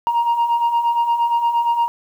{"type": "beating tone pair", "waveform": "sine", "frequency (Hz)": [932.3, 940.9], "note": ["A#5", "A#5"], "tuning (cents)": [0, 16], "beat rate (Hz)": 8.6, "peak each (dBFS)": [-20, -14], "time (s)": [0.07, 1.88], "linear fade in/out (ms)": 0, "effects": ["tanh soft clip ceiling -12 dBFS", "8-bit"]}